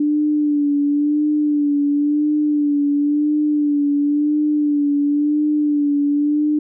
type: tone with vibrato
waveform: sine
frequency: 293.7 Hz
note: D4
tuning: in tune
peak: -14 dBFS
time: 0-6.59 s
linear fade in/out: 5 ms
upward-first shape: sine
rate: 0.96 Hz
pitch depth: 39 cents each way
effects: none